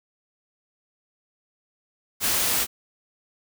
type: noise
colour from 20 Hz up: white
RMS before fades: -23 dBFS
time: 2.2-2.67 s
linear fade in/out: 50 ms
effects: none